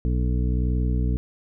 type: harmonic tone with a mistuned harmonic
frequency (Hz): 61.4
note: B1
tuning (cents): -9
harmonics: 1 / 2 / 3 / 4 / 5 / 7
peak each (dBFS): -21 / -27 / -31 / -33 / -35 / -38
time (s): 0.05-1.17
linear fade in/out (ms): 0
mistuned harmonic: 7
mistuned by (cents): +36
effects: none